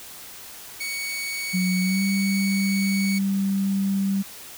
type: tone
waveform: sawtooth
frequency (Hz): 2234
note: C#7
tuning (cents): +13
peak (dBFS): -24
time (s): 0.8-3.19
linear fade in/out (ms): 10
type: tone with pitch glide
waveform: sine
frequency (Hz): 183.6 to 195.64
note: F#3 to G3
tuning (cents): -13 to -3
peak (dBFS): -20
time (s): 1.53-4.23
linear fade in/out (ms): 20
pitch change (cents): +110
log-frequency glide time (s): 1.81-2.03
effects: white hiss -41 dBFS RMS until 4.57 s